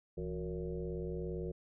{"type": "tone with frequency modulation", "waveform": "sine", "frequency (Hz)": 264.5, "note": "C4", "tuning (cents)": 19, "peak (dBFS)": -36, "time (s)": [0.17, 1.52], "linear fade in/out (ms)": 10, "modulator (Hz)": 97.6, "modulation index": 2.4, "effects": []}